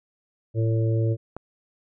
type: harmonic tone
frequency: 112.4 Hz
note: A2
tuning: 37 cents sharp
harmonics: 1 / 3 / 4 / 5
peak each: -20 / -30 / -32 / -34 dBFS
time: 0.54-1.17 s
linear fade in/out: 50 ms
type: click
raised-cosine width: 1 ms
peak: -20 dBFS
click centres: 1.366 s
effects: none